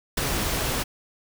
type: noise with ADSR envelope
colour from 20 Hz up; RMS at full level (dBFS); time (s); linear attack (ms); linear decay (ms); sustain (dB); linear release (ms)
pink; -22; 0.17-0.84; 7; 8; -4; 18
effects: none